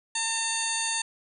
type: harmonic tone with a mistuned harmonic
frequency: 904 Hz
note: A5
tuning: 47 cents sharp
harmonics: 1 / 2 / 3 / 4 / 5 / 7 / 8 / 9 / 10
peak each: -35 / -35 / -35 / -35 / -35 / -35 / -35 / -35 / -35 dBFS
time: 0.15-1.02 s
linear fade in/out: 5 ms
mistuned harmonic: 8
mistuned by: -68 cents
effects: none